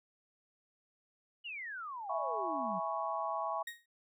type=exponential sweep; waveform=sine; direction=down; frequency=2976 to 174.61 Hz; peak=-40 dBFS; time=1.44-2.8 s; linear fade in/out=20 ms
type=chord; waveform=sine; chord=C# minor seventh; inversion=first; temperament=equal; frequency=659.3 / 830.6 / 987.8 / 1108.7 Hz; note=E5 / G#5 / B5 / C#6; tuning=0 / 0 / 0 / 0 cents; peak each=-39 / -39 / -41 / -38 dBFS; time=2.09-3.63 s; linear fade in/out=10 ms
type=tone with exponential decay; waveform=35% pulse; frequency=1873 Hz; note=A#6; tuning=8 cents sharp; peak=-36 dBFS; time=3.67-3.86 s; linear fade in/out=5 ms; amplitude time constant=40 ms
effects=none